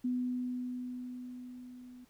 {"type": "tone with level ramp", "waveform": "sine", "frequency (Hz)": 249.3, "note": "B3", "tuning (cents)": 16, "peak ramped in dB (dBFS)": [-29, -49], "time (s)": [0.04, 2.05], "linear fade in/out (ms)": 10, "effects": ["pink hiss -68 dBFS RMS until 2.09 s"]}